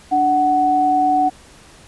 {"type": "tone pair together", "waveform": "sine", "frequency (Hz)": [293.7, 745.2], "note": ["D4", "F#5"], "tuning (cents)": [0, 12], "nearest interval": "octave + major third", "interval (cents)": 1612, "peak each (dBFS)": [-21, -13], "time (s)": [0.11, 1.3], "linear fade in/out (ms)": 20, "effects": ["pink hiss -45 dBFS RMS until 1.87 s", "resampled to 24000 Hz"]}